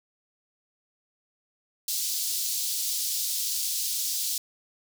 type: high-pass noise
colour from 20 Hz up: pink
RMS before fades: -29 dBFS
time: 1.88-4.38 s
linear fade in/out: 2 ms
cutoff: 4200 Hz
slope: 24 dB/octave
effects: none